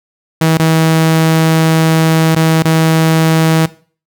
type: tone with dropouts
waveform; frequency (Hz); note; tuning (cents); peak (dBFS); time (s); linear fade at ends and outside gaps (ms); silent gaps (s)
sawtooth; 160.9; E3; -42; -4; 0.41-3.66; 5; 0.574-0.595 / 2.35-2.362 / 2.625-2.65
effects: noise-tail reverb RT60 0.4 s tail -18 dB re dry